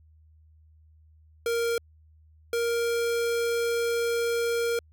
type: tone pair in turn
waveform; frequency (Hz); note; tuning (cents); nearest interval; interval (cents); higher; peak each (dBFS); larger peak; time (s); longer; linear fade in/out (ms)
square; 466.2 / 467.9; A#4 / A#4; 0 / +6; unison; 6; second; -25; neither; 1.46-1.78 / 2.53-4.79; second; 2
effects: added 78 Hz sine -54 dBFS peak until 4.92 s